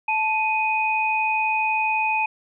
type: tone pair together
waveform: sine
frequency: 876 / 2494 Hz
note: A5 / D#7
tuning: -8 / +3 cents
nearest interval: octave + tritone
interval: 1811 cents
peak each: -22 dBFS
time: 0.08-2.26 s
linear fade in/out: 5 ms
effects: none